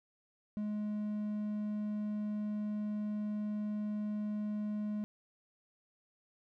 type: tone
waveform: triangle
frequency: 210.1 Hz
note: G#3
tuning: 20 cents sharp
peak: -32 dBFS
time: 0.57-5.04 s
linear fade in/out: 0 ms
effects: none